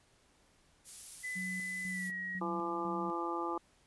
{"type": "noise", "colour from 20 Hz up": "violet", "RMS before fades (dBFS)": -43, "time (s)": [0.84, 2.12], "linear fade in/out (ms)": 50}
{"type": "tone with pitch glide", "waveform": "sine", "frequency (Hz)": [2006, 1898.9], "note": ["B6", "A#6"], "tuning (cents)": [26, 32], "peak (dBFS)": -37, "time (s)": [1.23, 2.4], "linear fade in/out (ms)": 20, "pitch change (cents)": -94, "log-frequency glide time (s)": [1.89, 2.15]}
{"type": "tone with tremolo", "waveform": "sine", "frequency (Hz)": 185, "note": "F#3", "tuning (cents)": 0, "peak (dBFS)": -40, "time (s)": [1.35, 3.12], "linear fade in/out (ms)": 20, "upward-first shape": "square", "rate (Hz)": 2, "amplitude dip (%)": 60}
{"type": "harmonic tone", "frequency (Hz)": 170, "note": "F3", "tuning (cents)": -46, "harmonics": [2, 3, 4, 5, 6, 7], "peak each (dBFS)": [-38, -45, -48, -40, -44, -39], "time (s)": [2.41, 3.58], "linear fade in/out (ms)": 5}
{"effects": ["pink hiss -68 dBFS RMS until 3.86 s", "resampled to 24000 Hz"]}